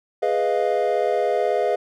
triangle chord, F half-diminished seventh, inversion first, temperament equal, 415.3 / 493.9 / 622.3 / 698.5 Hz, Ab4 / Cb5 / Eb5 / F5, 0 / 0 / 0 / 0 cents, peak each -22 dBFS, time 0.22-1.76 s, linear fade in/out 10 ms, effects none

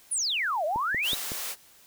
sine exponential two-way sweep, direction down then up, 10548 to 585 to 3976 Hz, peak -25 dBFS, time 0.11-1.15 s, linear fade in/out 10 ms, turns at 0.65 s
click train, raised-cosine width 2 ms, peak -23 dBFS, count 4, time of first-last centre 0.76-1.319 s, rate 5.37 Hz
white high-pass noise, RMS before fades -34 dBFS, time 1.02-1.56 s, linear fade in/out 50 ms, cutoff 440 Hz, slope 12 dB/octave
effects white hiss -56 dBFS RMS until 1.86 s

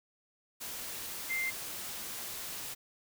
sine tone in noise, 2093 Hz, C7, in tune, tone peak -31 dBFS, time 1.29-1.51 s, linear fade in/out 20 ms, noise white, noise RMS -41 dBFS, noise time 0.6-2.75 s, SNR +7 dB, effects none

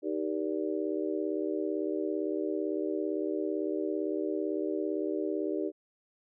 sine chord, Eb major seventh, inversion none, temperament just, 311.1 / 388.9 / 466.7 / 583.4 Hz, Eb4 / G4 / Bb4 / D5, 0 / -14 / +2 / -12 cents, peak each -33 / -33 / -38 / -38 dBFS, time 0.02-5.72 s, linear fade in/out 50 ms, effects none

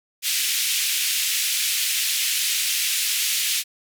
pink band-pass noise, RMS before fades -23 dBFS, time 0.22-3.64 s, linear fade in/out 50 ms, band 2400 to 16000 Hz, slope 24 dB/octave, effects none

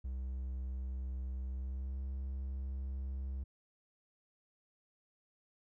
triangle tone with pitch glide, 64.4 to 66.48 Hz, C2 to C2, -27 to +28 cents, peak -35 dBFS, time 0.04-3.44 s, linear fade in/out 10 ms, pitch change +55 cents, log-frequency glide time 1.49-2 s, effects none

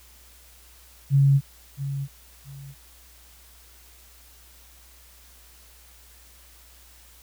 sine tone with echo, 138.59 Hz, C#3, in tune, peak -14 dBFS, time 1.1-1.41 s, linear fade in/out 50 ms, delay 670 ms, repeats 2, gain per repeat -12 dB, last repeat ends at 2.75 s, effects added 60 Hz sine -53 dBFS peak until 7.22 s + white hiss -53 dBFS RMS until 7.22 s

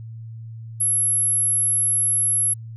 sine tone, 11170 Hz, F9, 1 cent flat, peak -17 dBFS, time 0.8-2.54 s, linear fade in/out 10 ms, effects added 113 Hz sine -33 dBFS peak until 2.76 s

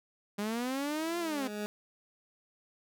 sawtooth linear two-way sweep, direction up then down, 200 to 349.2 to 251.1 Hz, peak -28 dBFS, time 0.38-1.48 s, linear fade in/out 10 ms, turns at 1.19 s
20% pulse tone with exponential growth, 208.9 Hz, G#3, 10 cents sharp, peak -28 dBFS, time 0.64-1.66 s, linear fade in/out 0 ms, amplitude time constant 220 ms
effects none

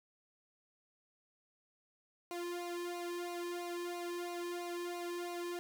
sawtooth tone with flanger, 349.2 Hz, F4, in tune, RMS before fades -41 dBFS, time 2.31-5.59 s, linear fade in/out 0 ms, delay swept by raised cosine 0.59 to 1.49 ms, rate 3 Hz, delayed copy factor -0.9, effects 12-bit

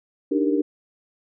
sine chord, Eb major seventh, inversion third, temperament equal, 293.7 / 311.1 / 392 / 466.2 Hz, D4 / Eb4 / G4 / Bb4, 0 / 0 / 0 / 0 cents, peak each -21 / -26 / -25 / -26 dBFS, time 0.31-0.62 s, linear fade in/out 10 ms, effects none

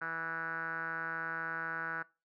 5% pulse tone with low-pass filter, 164 Hz, E3, 9 cents flat, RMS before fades -38 dBFS, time 0.01-2.03 s, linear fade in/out 10 ms, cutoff 1500 Hz, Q 8.1, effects noise-tail reverb RT60 0.3 s tail -22 dB re dry

